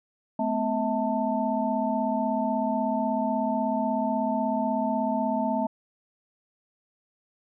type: tone cluster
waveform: sine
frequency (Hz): 216.6 / 252.9 / 647 / 889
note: A3 / B3 / E5 / A5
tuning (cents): -27 / +41 / -32 / +18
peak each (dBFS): -29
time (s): 0.39-5.67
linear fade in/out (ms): 5
effects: none